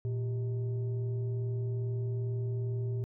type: tone pair together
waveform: sine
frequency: 116.54 / 392 Hz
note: A#2 / G4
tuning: 0 / 0 cents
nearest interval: octave + major sixth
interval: 2100 cents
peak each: -29 / -39 dBFS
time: 0.05-3.04 s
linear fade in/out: 0 ms
effects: tanh soft clip ceiling -27 dBFS